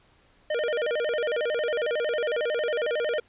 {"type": "tone with vibrato", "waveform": "square", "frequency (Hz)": 537, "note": "C5", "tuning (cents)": 45, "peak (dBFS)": -25, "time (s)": [0.5, 3.2], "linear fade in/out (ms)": 5, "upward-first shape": "square", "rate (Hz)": 11, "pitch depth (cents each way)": 220, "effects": ["pink hiss -61 dBFS RMS until 3.28 s", "resampled to 8000 Hz"]}